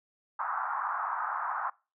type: band-pass noise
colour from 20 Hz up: white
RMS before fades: -33 dBFS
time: 0.39-1.7 s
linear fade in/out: 5 ms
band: 800 to 1400 Hz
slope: 48 dB/octave
effects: noise-tail reverb RT60 0.3 s tail -23 dB re dry